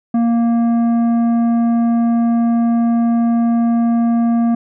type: tone with tanh clipping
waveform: sine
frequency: 233.1 Hz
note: A#3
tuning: in tune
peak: -13 dBFS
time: 0.14-4.55 s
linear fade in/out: 5 ms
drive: 9 dB
effects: none